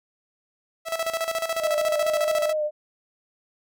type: tone with tremolo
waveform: sawtooth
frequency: 656 Hz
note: E5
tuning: 9 cents flat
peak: -19 dBFS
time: 0.85-2.54 s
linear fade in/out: 50 ms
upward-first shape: square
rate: 14 Hz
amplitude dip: 70%
type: tone with vibrato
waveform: sine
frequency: 610 Hz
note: D#5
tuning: 34 cents flat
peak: -22 dBFS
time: 1.59-2.71 s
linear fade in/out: 50 ms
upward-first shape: triangle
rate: 4.5 Hz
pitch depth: 36 cents each way
effects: none